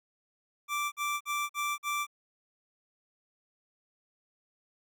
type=tone bursts; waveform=25% pulse; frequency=1172 Hz; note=D6; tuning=4 cents flat; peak=-26 dBFS; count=5; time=0.68-2.068 s; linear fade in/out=50 ms; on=240 ms; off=47 ms; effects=none